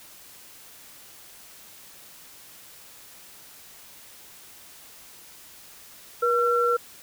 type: tone pair together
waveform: sine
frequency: 479.4 / 1356 Hz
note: A#4 / E6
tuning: +48 / +49 cents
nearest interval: octave + tritone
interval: 1801 cents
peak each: -22 dBFS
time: 6.22-6.77 s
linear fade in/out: 10 ms
effects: white hiss -48 dBFS RMS until 7.02 s